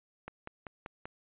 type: click train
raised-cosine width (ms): 0.5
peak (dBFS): -26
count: 5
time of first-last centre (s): 0.28-1.055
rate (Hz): 5.16
effects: resampled to 8000 Hz